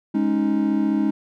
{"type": "chord", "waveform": "triangle", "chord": "Ab suspended fourth", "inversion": "none", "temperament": "just", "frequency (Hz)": [207.7, 276.9, 311.5], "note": ["Ab3", "Db4", "Eb4"], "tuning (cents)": [0, -2, 2], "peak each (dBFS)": [-20, -21, -20], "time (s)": [0.14, 1.11], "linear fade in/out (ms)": 10, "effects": []}